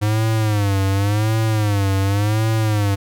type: tone with vibrato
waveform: square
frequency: 103.83 Hz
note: G#2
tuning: in tune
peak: -16 dBFS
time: 0.01-2.96 s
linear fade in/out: 20 ms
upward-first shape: sine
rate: 0.9 Hz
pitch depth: 120 cents each way
effects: none